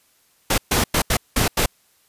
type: noise bursts at uneven times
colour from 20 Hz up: pink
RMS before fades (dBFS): -18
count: 6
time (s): 0.5-0.58 / 0.71-0.84 / 0.94-1.02 / 1.1-1.17 / 1.36-1.48 / 1.57-1.66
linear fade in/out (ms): 5
effects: white hiss -60 dBFS RMS until 2.08 s + resampled to 32000 Hz